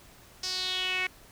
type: tone with band-pass filter sweep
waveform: sawtooth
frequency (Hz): 370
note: F#4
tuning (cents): 0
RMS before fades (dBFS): -31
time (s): 0.43-1.07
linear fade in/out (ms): 5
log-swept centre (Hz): 5300 to 2200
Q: 4.7
effects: pink hiss -54 dBFS RMS until 1.31 s